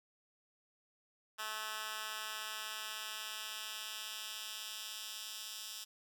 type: tone with high-pass filter sweep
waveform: 10% pulse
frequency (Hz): 216.4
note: A3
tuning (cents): -29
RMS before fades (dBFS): -44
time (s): 1.38-5.85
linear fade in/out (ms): 20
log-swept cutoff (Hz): 1500 to 4100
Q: 1.1
effects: none